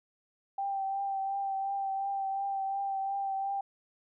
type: tone with vibrato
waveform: sine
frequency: 784 Hz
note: G5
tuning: in tune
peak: -30 dBFS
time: 0.58-3.61 s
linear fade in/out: 5 ms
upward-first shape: triangle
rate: 2.8 Hz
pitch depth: 26 cents each way
effects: none